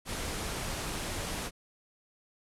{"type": "low-pass noise", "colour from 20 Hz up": "pink", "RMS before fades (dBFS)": -36, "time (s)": [0.05, 1.51], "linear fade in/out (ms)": 50, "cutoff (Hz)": 12000, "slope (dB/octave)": 48, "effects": []}